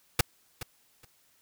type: noise with echo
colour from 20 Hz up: pink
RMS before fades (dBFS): -21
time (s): 0.19-0.21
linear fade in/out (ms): 5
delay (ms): 420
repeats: 2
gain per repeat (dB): -15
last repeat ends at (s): 1.05
effects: white hiss -66 dBFS RMS until 1.41 s